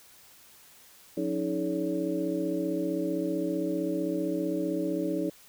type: tone cluster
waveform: sine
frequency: 179.4 / 282.8 / 318.3 / 425.1 / 565 Hz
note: F3 / C#4 / D#4 / G#4 / C#5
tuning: +47 / +35 / +39 / +40 / +33 cents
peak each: -36 / -34 / -30 / -35 / -35 dBFS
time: 1.17-5.3 s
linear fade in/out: 5 ms
effects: white hiss -55 dBFS RMS until 5.48 s